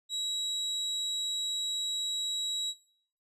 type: tone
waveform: 35% pulse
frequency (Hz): 3872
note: B7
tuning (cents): -35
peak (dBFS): -29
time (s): 0.09-2.74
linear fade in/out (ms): 50
effects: noise-tail reverb RT60 0.6 s tail -17 dB re dry + resampled to 32000 Hz